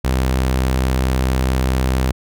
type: tone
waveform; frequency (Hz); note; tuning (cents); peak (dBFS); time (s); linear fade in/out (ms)
sawtooth; 64.6; C2; -21; -11; 0.04-2.12; 10
effects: none